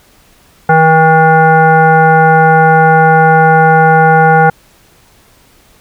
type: tone with frequency modulation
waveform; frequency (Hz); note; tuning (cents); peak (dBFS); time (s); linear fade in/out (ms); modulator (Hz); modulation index
sine; 160; D#3; +49; -4; 0.69-4.5; 5; 320; 4.1
effects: pink hiss -46 dBFS RMS until 5.8 s